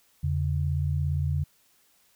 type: tone pair together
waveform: sine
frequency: 84.1 / 141.44 Hz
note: E2 / C#3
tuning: +35 / +35 cents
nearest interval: major sixth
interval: 900 cents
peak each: -26 / -27 dBFS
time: 0.23-1.44 s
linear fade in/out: 10 ms
effects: white hiss -64 dBFS RMS until 2.15 s